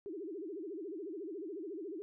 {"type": "tone with vibrato", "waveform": "sine", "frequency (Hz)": 359.6, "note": "F#4", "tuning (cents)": -49, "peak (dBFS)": -40, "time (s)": [0.06, 2.02], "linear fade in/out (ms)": 0, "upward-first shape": "sine", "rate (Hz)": 14, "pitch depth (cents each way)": 270, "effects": []}